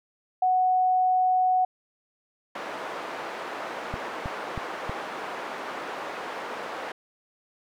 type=tone; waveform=sine; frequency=740 Hz; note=F#5; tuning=in tune; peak=-19 dBFS; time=0.42-1.65 s; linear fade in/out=5 ms
type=band-pass noise; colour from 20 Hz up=white; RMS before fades=-35 dBFS; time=2.55-6.92 s; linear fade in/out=5 ms; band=370 to 1200 Hz; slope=12 dB/octave
type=click train; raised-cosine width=5 ms; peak=-20 dBFS; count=4; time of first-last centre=3.94-4.895 s; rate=3.14 Hz
effects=none